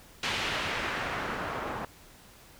white noise with low-pass filter sweep, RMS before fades -33 dBFS, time 0.23-1.85 s, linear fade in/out 2 ms, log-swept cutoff 3300 to 1000 Hz, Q 1.1, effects pink hiss -54 dBFS RMS until 2.59 s

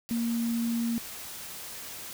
sine tone in noise, 232.7 Hz, A#3, 3 cents flat, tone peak -26 dBFS, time 0.11-0.98 s, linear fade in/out 0 ms, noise white, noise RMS -41 dBFS, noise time 0.09-2.13 s, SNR +12 dB, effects none

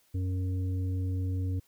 harmonic tone, 92.5 Hz, F#2, in tune, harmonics 1 / 3 / 5, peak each -28 / -39 / -48 dBFS, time 0.14-1.6 s, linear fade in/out 10 ms, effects white hiss -67 dBFS RMS until 1.67 s

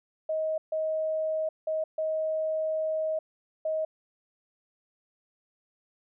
sine tone bursts at uneven times, 630 Hz, D#5, 21 cents sharp, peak -26 dBFS, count 5, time 0.29-0.58 / 0.72-1.49 / 1.67-1.84 / 1.98-3.19 / 3.65-3.85 s, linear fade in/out 5 ms, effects none

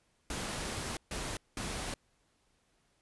pink noise bursts at uneven times, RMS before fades -38 dBFS, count 3, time 0.3-0.97 / 1.11-1.37 / 1.57-1.94 s, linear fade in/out 2 ms, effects pink hiss -73 dBFS RMS until 3.01 s + resampled to 24000 Hz

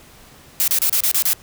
blue noise bursts, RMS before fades -17 dBFS, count 7, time 0.6-1.332 s, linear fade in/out 0 ms, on 78 ms, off 31 ms, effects pink hiss -46 dBFS RMS until 1.42 s

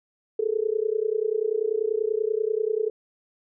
sine tone with amplitude modulation, 435.2 Hz, A4, 19 cents flat, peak -18 dBFS, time 0.39-2.9 s, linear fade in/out 5 ms, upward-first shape sine, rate 30.3 Hz, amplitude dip 95%, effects none

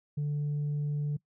sine tone, 146.83 Hz, D3, in tune, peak -26 dBFS, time 0.17-1.17 s, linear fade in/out 10 ms, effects noise-tail reverb RT60 0.1 s tail -22 dB re dry + tanh soft clip ceiling -27 dBFS

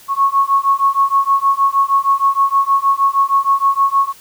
sine beating tone pair, 1098 / 1104.4 Hz, C#6 / C#6, -17 / -7 cents, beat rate 6.4 Hz, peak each -14 dBFS, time 0.08-4.13 s, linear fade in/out 50 ms, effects white hiss -43 dBFS RMS until 4.2 s

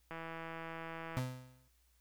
click train, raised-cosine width 0.5 ms, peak -30 dBFS, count 178, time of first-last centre 0.11-1.189 s, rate 164 Hz
35% pulse tone with exponential decay, 127.6 Hz, C3, 43 cents flat, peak -30 dBFS, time 1.17-1.68 s, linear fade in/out 0 ms, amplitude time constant 110 ms
effects added 60 Hz sine -70 dBFS peak until 2 s + white hiss -75 dBFS RMS until 2 s

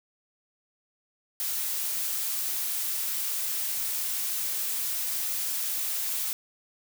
blue noise, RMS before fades -30 dBFS, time 1.4-6.33 s, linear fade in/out 0 ms, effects none

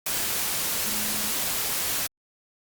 sine tone in noise, 211.7 Hz, G#3, 33 cents sharp, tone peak -38 dBFS, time 0.86-1.31 s, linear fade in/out 5 ms, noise white, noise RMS -27 dBFS, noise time 0.06-2.07 s, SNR -14 dB, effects Opus 48 kbps

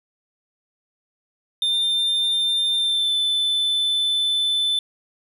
triangle tone with pitch glide, 3598 to 3520 Hz, A7 to A7, +38 to 0 cents, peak -17 dBFS, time 1.62-4.79 s, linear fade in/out 2 ms, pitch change -38 cents, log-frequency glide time 2.75-3.15 s, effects none

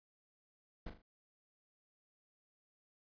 brown noise with echo, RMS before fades -44 dBFS, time 0.86-0.9 s, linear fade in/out 5 ms, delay 40 ms, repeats 3, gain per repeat -8 dB, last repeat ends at 1.02 s, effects resampled to 11025 Hz

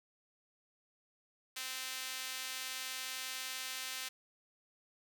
sawtooth tone with high-pass filter, 259.5 Hz, C4, 14 cents flat, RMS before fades -42 dBFS, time 1.56-4.09 s, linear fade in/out 10 ms, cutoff 2500 Hz, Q 0.76, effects none

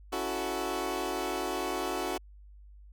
20% pulse chord, F# minor seventh, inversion second, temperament equal, 277.2 / 329.6 / 370 / 440 Hz, C#4 / E4 / F#4 / A4, 0 / 0 / 0 / 0 cents, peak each -34 / -33 / -29 / -33 dBFS, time 0.12-2.18 s, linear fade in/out 10 ms, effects added 50 Hz sine -49 dBFS peak until 2.92 s

